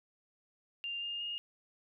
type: tone with pitch steps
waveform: sine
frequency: 2794 / 2820 / 2846 Hz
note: F7 / F7 / F7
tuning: 0 / +16 / +32 cents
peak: -36 dBFS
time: 0.84-1.38 s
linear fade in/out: 0 ms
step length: 180 ms
effects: none